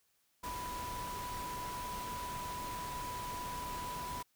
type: tone in noise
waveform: sine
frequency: 987.8 Hz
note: B5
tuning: in tune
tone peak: -40 dBFS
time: 0.43-4.23 s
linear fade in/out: 10 ms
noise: pink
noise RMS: -45 dBFS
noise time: 0.43-4.23 s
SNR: +2 dB
effects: white hiss -75 dBFS RMS until 4.35 s